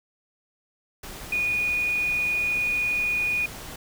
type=tone in noise; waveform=sine; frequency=2460 Hz; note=D#7; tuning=20 cents flat; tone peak=-22 dBFS; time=1.32-3.46 s; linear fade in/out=5 ms; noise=pink; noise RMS=-39 dBFS; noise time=1.03-3.76 s; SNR=+14 dB; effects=none